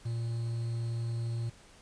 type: tone with quantisation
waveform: triangle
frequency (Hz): 116.3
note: A#2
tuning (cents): -4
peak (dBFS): -29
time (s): 0.05-1.5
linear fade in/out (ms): 10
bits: 9
effects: pink hiss -57 dBFS RMS until 1.81 s + resampled to 22050 Hz